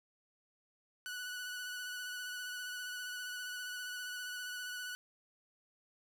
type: tone with vibrato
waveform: sawtooth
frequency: 1480 Hz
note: F#6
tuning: in tune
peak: -37 dBFS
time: 1.06-4.95 s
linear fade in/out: 0 ms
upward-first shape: sine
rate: 15 Hz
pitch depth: 21 cents each way
effects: none